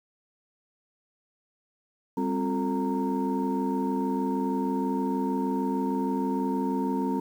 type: tone cluster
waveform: sine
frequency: 197.2 / 263.6 / 354.6 / 441.6 / 925 Hz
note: G3 / C4 / F4 / A4 / A#5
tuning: +11 / +13 / +26 / +6 / -14 cents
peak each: -30 / -27 / -34 / -34 / -32 dBFS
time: 2.17-7.2 s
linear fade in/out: 5 ms
effects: tanh soft clip ceiling -17 dBFS + 9-bit